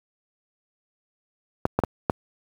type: clicks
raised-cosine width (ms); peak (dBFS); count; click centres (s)
1; -5; 4; 1.654 / 1.79 / 1.837 / 2.098
effects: high-pass 60 Hz 12 dB/octave + 7-bit